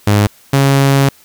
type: tone pair in turn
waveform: sawtooth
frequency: 103.2 / 137.76 Hz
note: G#2 / C#3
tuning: -10 / -10 cents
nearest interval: perfect fourth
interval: 500 cents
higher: second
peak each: -4 dBFS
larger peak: neither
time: 0.07-0.27 / 0.53-1.09 s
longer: second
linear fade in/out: 5 ms
effects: white hiss -46 dBFS RMS until 1.24 s